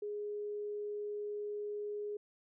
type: tone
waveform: sine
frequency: 415.3 Hz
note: G#4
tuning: in tune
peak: -37 dBFS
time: 0.02-2.17 s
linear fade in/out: 5 ms
effects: none